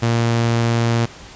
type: tone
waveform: sawtooth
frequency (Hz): 116.54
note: A#2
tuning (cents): 0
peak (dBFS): -11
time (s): 0.02-1.06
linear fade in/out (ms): 10
effects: pink hiss -39 dBFS RMS until 1.35 s + resampled to 16000 Hz